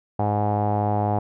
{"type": "tone with low-pass filter", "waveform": "sawtooth", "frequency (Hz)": 104.1, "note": "G#2", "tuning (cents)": 5, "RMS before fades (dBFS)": -22, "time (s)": [0.19, 1.19], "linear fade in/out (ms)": 5, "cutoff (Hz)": 780, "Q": 7, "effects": []}